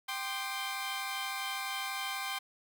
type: chord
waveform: 15% pulse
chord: G suspended fourth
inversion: none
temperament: equal with one note detuned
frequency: 784 / 1046.5 / 1202.1 Hz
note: G5 / C6 / D6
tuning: 0 / 0 / +40 cents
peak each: -32 / -32 / -36 dBFS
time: 0.08-2.39 s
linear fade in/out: 10 ms
effects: none